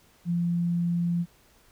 sine tone, 172.3 Hz, F3, 23 cents flat, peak -23 dBFS, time 0.25-1.26 s, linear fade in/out 50 ms, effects pink hiss -60 dBFS RMS until 1.71 s

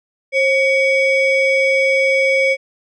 triangle ring-modulated tone, 1396.9 Hz, F6, in tune, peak -7 dBFS, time 0.32-2.57 s, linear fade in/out 50 ms, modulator 860 Hz, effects resampled to 24000 Hz

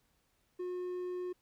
triangle tone, 360.8 Hz, F#4, 44 cents flat, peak -34 dBFS, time 0.59-1.33 s, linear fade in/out 10 ms, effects pink hiss -75 dBFS RMS until 1.41 s

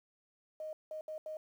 sine tone bursts at uneven times, 622.3 Hz, D#5, in tune, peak -39 dBFS, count 4, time 0.6-0.73 / 0.91-1.01 / 1.08-1.18 / 1.26-1.37 s, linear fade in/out 2 ms, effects 11-bit

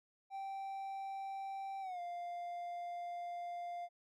triangle tone with pitch glide, 780 to 698.9 Hz, G5 to F5, -9 to +1 cents, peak -39 dBFS, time 0.3-3.89 s, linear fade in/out 50 ms, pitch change -190 cents, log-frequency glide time 1.81-2 s, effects none

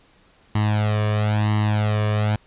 sawtooth tone with flanger, 106 Hz, G#2, 36 cents sharp, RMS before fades -20 dBFS, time 0.55-2.36 s, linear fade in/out 5 ms, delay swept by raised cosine 1 to 1.75 ms, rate 1 Hz, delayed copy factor +0.8, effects pink hiss -56 dBFS RMS until 2.46 s + resampled to 8000 Hz

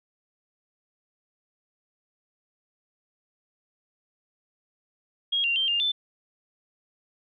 sine tone with pitch steps, 3275 / 2772 / 3148 / 2808 / 3527 Hz, G#7 / F7 / G7 / F7 / A7, -25 / -14 / +7 / +9 / +3 cents, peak -22 dBFS, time 5.32-5.92 s, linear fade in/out 10 ms, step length 120 ms, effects none

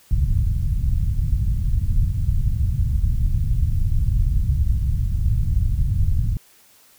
pink low-pass noise, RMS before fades -19 dBFS, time 0.11-6.37 s, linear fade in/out 2 ms, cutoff 120 Hz, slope 24 dB/octave, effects white hiss -53 dBFS RMS until 6.98 s

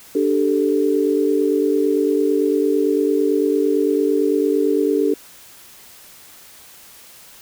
sine chord, D suspended fourth, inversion none, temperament just, 293.7 / 391.6 / 440.5 Hz, D4 / G4 / A4, 0 / -2 / +2 cents, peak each -19 dBFS, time 0.15-5.14 s, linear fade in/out 5 ms, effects white hiss -44 dBFS RMS until 7.41 s

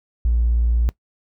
triangle tone with tanh clipping, 58.27 Hz, A#1, in tune, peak -14 dBFS, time 0.25-0.89 s, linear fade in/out 0 ms, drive 1 dB, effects noise-tail reverb RT60 0.1 s tail -20 dB re dry

